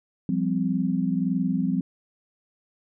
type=chord; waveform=sine; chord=F suspended second; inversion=none; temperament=equal with one note detuned; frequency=174.61 / 196 / 258.3 Hz; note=F3 / G3 / C4; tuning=0 / 0 / -22 cents; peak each=-26 dBFS; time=0.29-1.81 s; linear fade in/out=2 ms; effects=none